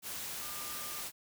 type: tone in noise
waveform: sine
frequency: 1201 Hz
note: D6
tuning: 38 cents sharp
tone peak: -49 dBFS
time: 0.38-1.05 s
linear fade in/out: 50 ms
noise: white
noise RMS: -41 dBFS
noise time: 0.02-1.12 s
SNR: -11 dB
effects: none